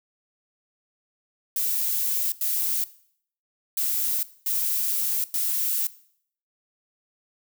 violet noise bursts at uneven times, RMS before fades -25 dBFS, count 5, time 1.56-2.32 / 2.41-2.84 / 3.77-4.23 / 4.46-5.24 / 5.34-5.87 s, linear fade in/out 2 ms, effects noise-tail reverb RT60 0.6 s tail -18 dB re dry

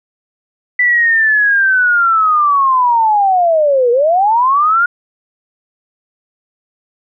sine linear two-way sweep, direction down then up, 1988 to 466.2 to 1441 Hz, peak -8 dBFS, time 0.79-4.86 s, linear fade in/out 5 ms, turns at 3.91 s, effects none

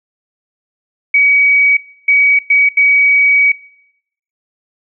sine tone bursts at uneven times, 2265 Hz, C#7, 37 cents sharp, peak -6 dBFS, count 4, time 1.14-1.77 / 2.08-2.39 / 2.5-2.69 / 2.77-3.52 s, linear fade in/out 5 ms, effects noise-tail reverb RT60 0.8 s tail -23 dB re dry

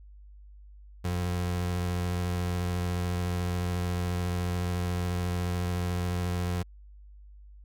30% pulse tone with vibrato, 88.8 Hz, F2, 29 cents sharp, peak -25 dBFS, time 1.04-6.63 s, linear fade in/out 10 ms, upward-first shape triangle, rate 14 Hz, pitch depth 21 cents each way, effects added 50 Hz sine -47 dBFS peak until 7.64 s

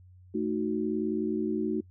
sine chord, D# diminished, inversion second, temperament equal, 220 / 311.1 / 370 Hz, A3 / D#4 / F#4, 0 / 0 / 0 cents, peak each -31 dBFS, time 0.34-1.81 s, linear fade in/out 10 ms, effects noise-tail reverb RT60 0.1 s tail -23 dB re dry + added 91 Hz sine -51 dBFS peak until 1.9 s

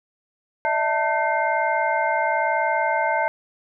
sine tone cluster, 597 / 658 / 893 / 1534 / 2110 Hz, D5 / E5 / A5 / G6 / C7, +28 / -3 / +25 / -38 / +14 cents, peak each -28 / -25 / -22 / -27 / -28 dBFS, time 0.65-3.28 s, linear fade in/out 0 ms, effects none

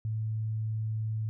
sine tone, 109.6 Hz, A2, 6 cents flat, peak -29 dBFS, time 0.05-1.29 s, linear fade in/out 0 ms, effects none

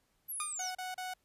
sine linear sweep, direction down, 11920 to 4941 Hz, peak -37 dBFS, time 0.28-0.71 s, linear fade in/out 20 ms
sawtooth tone with exponential decay, 1217 Hz, D#6, 39 cents flat, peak -30 dBFS, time 0.4-0.63 s, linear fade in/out 1 ms, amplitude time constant 48 ms
sawtooth tone bursts, 739 Hz, F#5, 2 cents flat, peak -34 dBFS, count 3, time 0.59-1.138 s, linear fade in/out 5 ms, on 160 ms, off 34 ms
effects pink hiss -75 dBFS RMS until 1.24 s + resampled to 32000 Hz

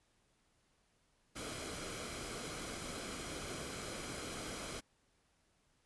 pink noise with comb filter, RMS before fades -44 dBFS, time 1.35-4.81 s, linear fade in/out 20 ms, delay 1.1 ms, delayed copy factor -0.5, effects pink hiss -75 dBFS RMS until 5.85 s + resampled to 24000 Hz

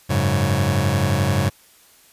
sawtooth chord, F# suspended second, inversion none, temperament just, 92.5 / 104.06 / 138.75 Hz, F#2 / G#2 / C#3, 0 / +4 / +2 cents, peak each -17 dBFS, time 0.09-1.5 s, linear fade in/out 20 ms, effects white hiss -52 dBFS RMS until 2.12 s + resampled to 32000 Hz

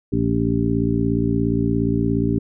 harmonic tone with a mistuned harmonic, 57.1 Hz, A#1, 35 cents flat, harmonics 1 / 2 / 3 / 4 / 5 / 7, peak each -28 / -23 / -25 / -23 / -22 / -26 dBFS, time 0.12-2.39 s, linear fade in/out 10 ms, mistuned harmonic 7, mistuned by -16 cents, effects none

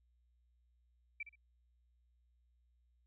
sine tone with echo, 2329 Hz, D7, 15 cents flat, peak -39 dBFS, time 1.2-1.23 s, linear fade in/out 5 ms, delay 63 ms, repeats 2, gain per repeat -11 dB, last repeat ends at 1.356 s, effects added 60 Hz sine -70 dBFS peak until 3.06 s

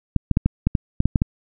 clicks, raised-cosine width 5 ms, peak -4 dBFS, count 10, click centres 0.163 / 0.313 / 0.371 / 0.46 / 0.67 / 0.752 / 1.004 / 1.056 / 1.158 / 1.219 s, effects none

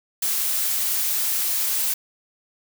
blue noise, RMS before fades -23 dBFS, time 0.22-1.94 s, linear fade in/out 5 ms, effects none

